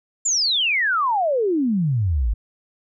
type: exponential sweep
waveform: sine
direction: down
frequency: 7390 to 49 Hz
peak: -17 dBFS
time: 0.25-2.34 s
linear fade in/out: 10 ms
effects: none